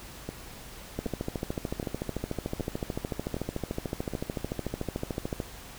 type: two click trains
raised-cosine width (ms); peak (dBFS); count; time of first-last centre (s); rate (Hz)
2; -20 / -17; 6 / 61; 0.29-4.136 / 0.99-5.402; 1.3 / 13.6
effects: added 50 Hz sine -52 dBFS peak until 5.78 s + pink hiss -46 dBFS RMS until 5.78 s